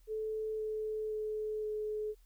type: tone with pitch steps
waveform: sine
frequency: 435.2 / 432.2 / 429.2 / 426.2 Hz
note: A4 / A4 / A4 / G#4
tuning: -19 / -31 / -43 / +45 cents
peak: -34 dBFS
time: 0.07-2.15 s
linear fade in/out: 50 ms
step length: 520 ms
effects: added 40 Hz sine -59 dBFS peak until 2.25 s + white hiss -73 dBFS RMS until 2.25 s